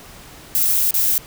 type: noise with dropouts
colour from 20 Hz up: violet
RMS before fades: -17 dBFS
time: 0.55-1.18 s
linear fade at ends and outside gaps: 0 ms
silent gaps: 0.908-0.941 s
effects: pink hiss -41 dBFS RMS until 1.26 s